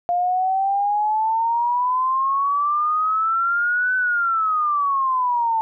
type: exponential two-way sweep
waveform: sine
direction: up then down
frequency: 698.5 to 1516 to 885 Hz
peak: -17 dBFS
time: 0.09-5.61 s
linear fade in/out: 0 ms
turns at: 3.96 s
effects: none